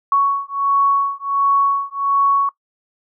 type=beating tone pair; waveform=sine; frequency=1113 / 1114.4 Hz; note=C#6 / C#6; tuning=+7 / +9 cents; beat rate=1.4 Hz; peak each=-17 / -17 dBFS; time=0.12-2.49 s; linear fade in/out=2 ms; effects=noise-tail reverb RT60 0.1 s tail -20 dB re dry